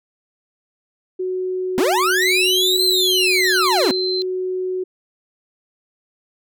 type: tone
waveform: sine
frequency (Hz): 370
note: F#4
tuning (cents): 0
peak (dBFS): -20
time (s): 1.19-4.84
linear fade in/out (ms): 10
type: linear two-way sweep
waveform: 40% pulse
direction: up then down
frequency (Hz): 220 to 4214 to 220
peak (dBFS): -15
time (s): 1.78-3.91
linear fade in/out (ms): 0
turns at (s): 2.84
type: tone with pitch glide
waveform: sine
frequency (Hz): 3953 to 4095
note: B7 to C8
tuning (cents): +1 to -38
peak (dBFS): -21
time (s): 2.22-4.22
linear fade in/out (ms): 0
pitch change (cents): +61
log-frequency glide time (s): 2.72-2.99
effects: none